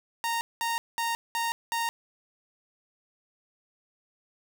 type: tone bursts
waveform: sawtooth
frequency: 926 Hz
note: A#5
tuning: 12 cents flat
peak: -23 dBFS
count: 5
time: 0.24-1.89 s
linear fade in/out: 0 ms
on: 170 ms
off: 200 ms
effects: none